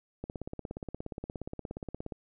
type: click train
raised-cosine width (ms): 2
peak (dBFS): -24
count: 33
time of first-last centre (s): 0.24-2.122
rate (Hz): 17
effects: none